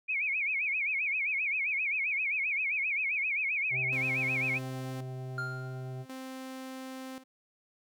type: tone with vibrato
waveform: sine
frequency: 2349 Hz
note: D7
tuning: in tune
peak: -28 dBFS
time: 0.08-4.59 s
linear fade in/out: 20 ms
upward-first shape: sine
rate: 7.6 Hz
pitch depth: 160 cents each way
type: harmonic tone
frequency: 129.3 Hz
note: C3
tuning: 20 cents flat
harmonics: 1 / 3 / 5 / 6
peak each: -37 / -47 / -51 / -53 dBFS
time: 3.7-6.06 s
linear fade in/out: 50 ms
type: tone with tremolo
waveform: sawtooth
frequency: 261.6 Hz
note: C4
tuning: in tune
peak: -36 dBFS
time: 3.92-7.24 s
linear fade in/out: 10 ms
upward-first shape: square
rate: 0.46 Hz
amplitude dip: 75%
type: tone with exponential decay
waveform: triangle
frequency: 1400 Hz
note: F6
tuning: 4 cents sharp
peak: -29 dBFS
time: 5.38-6.03 s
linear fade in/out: 2 ms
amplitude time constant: 140 ms
effects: none